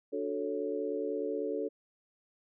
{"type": "chord", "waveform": "sine", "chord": "D major seventh", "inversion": "none", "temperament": "equal", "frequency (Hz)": [293.7, 370, 440, 554.4], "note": ["D4", "F#4", "A4", "C#5"], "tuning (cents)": [0, 0, 0, 0], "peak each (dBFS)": [-38, -39, -34, -39], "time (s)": [0.12, 1.69], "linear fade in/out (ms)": 20, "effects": []}